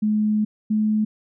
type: tone pair in turn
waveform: sine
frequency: 212.8 / 214.5 Hz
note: G#3 / A3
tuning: +42 / -44 cents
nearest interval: unison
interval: 14 cents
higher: second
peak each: -17 dBFS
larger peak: neither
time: 0.02-0.45 / 0.7-1.05 s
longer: first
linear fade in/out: 10 ms
effects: none